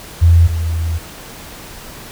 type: tone pair in turn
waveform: sine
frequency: 84.3 / 82.23 Hz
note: E2 / E2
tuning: +39 / -4 cents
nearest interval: unison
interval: 43 cents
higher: first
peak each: -5 / -15 dBFS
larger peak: first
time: 0.21-0.48 / 0.48-0.99 s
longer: second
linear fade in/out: 20 ms
effects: pink hiss -34 dBFS RMS until 2.11 s